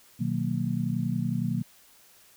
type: chord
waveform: sine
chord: B major seventh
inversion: none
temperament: just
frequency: 123.47 / 154.34 / 185.21 / 231.5 Hz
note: B2 / D#3 / F#3 / A#3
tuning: 0 / -14 / +2 / -12 cents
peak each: -31 dBFS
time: 0.19-1.63 s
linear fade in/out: 20 ms
effects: white hiss -57 dBFS RMS until 2.36 s